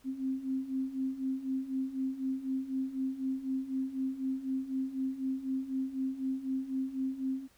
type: beating tone pair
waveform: sine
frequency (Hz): 261.6 / 265.6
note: C4 / C4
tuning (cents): 0 / +26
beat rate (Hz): 4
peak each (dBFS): -37 / -33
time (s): 0.04-7.48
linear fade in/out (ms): 50
effects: pink hiss -65 dBFS RMS until 7.57 s